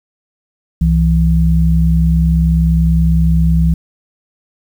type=tone pair together; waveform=sine; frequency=65.4 / 164.81 Hz; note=C2 / E3; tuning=0 / 0 cents; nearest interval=octave + major third; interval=1600 cents; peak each=-11 dBFS; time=0.81-3.74 s; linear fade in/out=5 ms; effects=7-bit